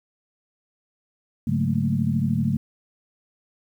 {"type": "tone cluster", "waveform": "sine", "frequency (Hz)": [102.5, 140.8, 182.4, 217, 229.9], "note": ["G#2", "C#3", "F#3", "A3", "A#3"], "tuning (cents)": [-22, 27, -24, -24, -24], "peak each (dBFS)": [-28, -24, -27, -25, -29], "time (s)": [1.47, 2.57], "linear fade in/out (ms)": 5, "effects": ["9-bit"]}